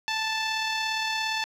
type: tone with amplitude modulation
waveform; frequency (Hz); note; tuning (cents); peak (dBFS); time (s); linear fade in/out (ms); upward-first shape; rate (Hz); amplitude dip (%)
10% pulse; 880; A5; 0; -16; 0.08-1.44; 0; sine; 37.3; 25
effects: low-pass 6000 Hz 12 dB/octave + 9-bit